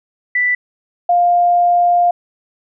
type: tone pair in turn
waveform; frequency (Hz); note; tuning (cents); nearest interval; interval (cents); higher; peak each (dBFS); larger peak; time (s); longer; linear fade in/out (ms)
sine; 1978 / 702.4; B6 / F5; +2 / +10; octave + tritone; 1792; first; -12 / -9; second; 0.35-0.55 / 1.09-2.11; second; 5
effects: none